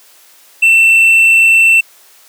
triangle tone, 2683 Hz, E7, 30 cents sharp, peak -3 dBFS, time 0.62-1.81 s, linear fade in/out 10 ms, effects white hiss -44 dBFS RMS until 2.28 s + high-pass 400 Hz 12 dB/octave

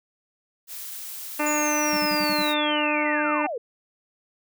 blue noise, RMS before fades -36 dBFS, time 0.67-2.55 s, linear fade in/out 50 ms
harmonic tone, 299.4 Hz, D4, 33 cents sharp, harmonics 1 / 2 / 3 / 4 / 5 / 6 / 7 / 8 / 9, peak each -27 / -28 / -29 / -31 / -34 / -35 / -34 / -35 / -33 dBFS, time 1.39-3.47 s, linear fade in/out 10 ms
sine linear sweep, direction down, 7000 to 434.8 Hz, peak -27 dBFS, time 1.46-3.58 s, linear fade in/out 5 ms
sine tone bursts, 196 Hz, G3, in tune, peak -31 dBFS, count 6, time 1.93-2.422 s, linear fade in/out 0 ms, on 37 ms, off 54 ms
effects none

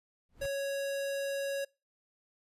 brown noise with exponential growth, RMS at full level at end -37 dBFS, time 0.29-0.46 s, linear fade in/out 1 ms, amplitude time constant 35 ms
square tone, 554.4 Hz, C#5, in tune, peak -33 dBFS, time 0.41-1.65 s, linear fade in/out 10 ms
effects noise-tail reverb RT60 0.3 s tail -26 dB re dry + resampled to 32000 Hz

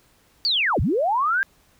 sine linear two-way sweep, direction down then up, 4699 to 51.7 to 1634 Hz, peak -18 dBFS, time 0.45-1.43 s, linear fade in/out 0 ms, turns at 0.8 s, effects pink hiss -59 dBFS RMS until 1.79 s

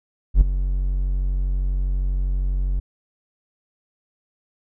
triangle tone with ADSR envelope, 46.25 Hz, F#1, in tune, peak -4 dBFS, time 0.34-2.8 s, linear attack 70 ms, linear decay 14 ms, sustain -13 dB, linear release 8 ms, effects none

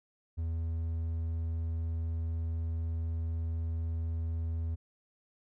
triangle tone, 82 Hz, E2, 9 cents flat, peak -29 dBFS, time 0.37-4.76 s, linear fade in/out 20 ms, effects none

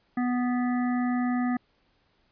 harmonic tone, 246.9 Hz, B3, in tune, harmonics 1 / 3 / 5 / 7 / 8, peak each -24 / -34 / -38 / -41 / -42 dBFS, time 0.17-1.57 s, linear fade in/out 5 ms, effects pink hiss -68 dBFS RMS until 2.31 s + resampled to 11025 Hz

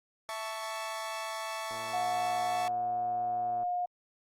sawtooth chord, A major, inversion second, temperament equal with one note detuned, 659.3 / 880 / 1115.2 Hz, E5 / A5 / C#6, 0 / 0 / +10 cents, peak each -36 dBFS, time 0.29-2.68 s, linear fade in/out 0 ms
click train, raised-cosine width 1 ms, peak -35 dBFS, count 222, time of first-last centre 1.71-3.632 s, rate 115 Hz
sine tone with pitch glide, 722 to 714.1 Hz, F#5 to F5, -43 to +38 cents, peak -29 dBFS, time 1.93-3.86 s, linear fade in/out 10 ms, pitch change -19 cents, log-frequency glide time 3.42-3.63 s
effects low-pass 12000 Hz 12 dB/octave + Opus 48 kbps

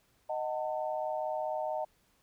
sine chord, D# diminished, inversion none, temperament just, 622.3 / 746.7 / 896 Hz, D#5 / F#5 / A5, 0 / +16 / +31 cents, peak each -34 / -37 / -38 dBFS, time 0.29-1.85 s, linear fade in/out 10 ms, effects pink hiss -70 dBFS RMS until 2.22 s

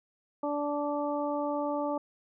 harmonic tone, 291.4 Hz, D4, 13 cents flat, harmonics 1 / 2 / 3 / 4, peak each -33 / -32 / -35 / -39 dBFS, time 0.43-1.98 s, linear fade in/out 5 ms, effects none

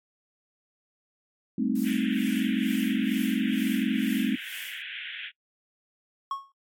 sine chord, A half-diminished seventh, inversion third, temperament equal, 196 / 220 / 261.6 / 311.1 Hz, G3 / A3 / C4 / Eb4, 0 / 0 / 0 / 0 cents, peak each -31 / -27 / -27 / -32 dBFS, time 1.58-4.36 s, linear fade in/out 5 ms
blue noise with tremolo, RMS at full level -41 dBFS, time 1.75-4.82 s, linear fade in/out 5 ms, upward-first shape sine, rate 2.2 Hz, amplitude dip 85%
white band-pass noise, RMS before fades -38 dBFS, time 1.83-5.32 s, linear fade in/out 50 ms, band 1500 to 3400 Hz, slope 96 dB/octave
triangle tone with exponential decay, 1097 Hz, C#6, 18 cents flat, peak -23 dBFS, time 6.31-6.52 s, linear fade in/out 2 ms, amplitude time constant 44 ms
effects noise-tail reverb RT60 0.1 s tail -22 dB re dry + MP3 64 kbps

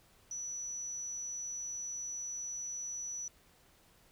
sine tone, 5920 Hz, F#8, in tune, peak -38 dBFS, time 0.31-3.28 s, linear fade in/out 2 ms, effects pink hiss -65 dBFS RMS until 4.11 s

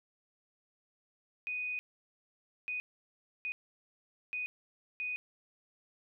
sine tone bursts at uneven times, 2487 Hz, D#7, 1 cent flat, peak -34 dBFS, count 5, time 1.47-1.79 / 2.68-2.8 / 3.45-3.52 / 4.33-4.46 / 5-5.16 s, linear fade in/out 0 ms, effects none

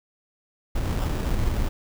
brown noise with sample-and-hold, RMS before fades -24 dBFS, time 0.75-1.69 s, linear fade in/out 10 ms, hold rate 2100 Hz, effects none

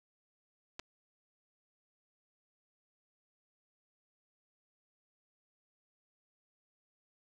clicks, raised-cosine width 0.2 ms, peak -26 dBFS, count 2, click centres 0.794 / 0.797 s, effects none

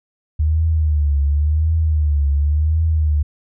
sine tone with vibrato, 75.5 Hz, D2, 48 cents sharp, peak -13 dBFS, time 0.39-3.23 s, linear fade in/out 10 ms, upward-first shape triangle, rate 0.92 Hz, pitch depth 130 cents each way, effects none

